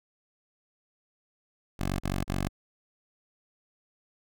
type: tone bursts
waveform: 10% pulse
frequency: 47.19 Hz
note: F#1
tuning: 35 cents sharp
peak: -20 dBFS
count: 3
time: 1.79-2.488 s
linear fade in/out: 10 ms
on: 210 ms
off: 34 ms
effects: none